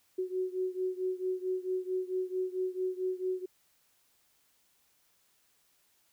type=beating tone pair; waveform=sine; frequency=369.2 / 373.7 Hz; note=F#4 / F#4; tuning=-4 / +17 cents; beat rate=4.5 Hz; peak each=-33 / -35 dBFS; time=0.18-3.46 s; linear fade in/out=10 ms; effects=white hiss -70 dBFS RMS until 6.12 s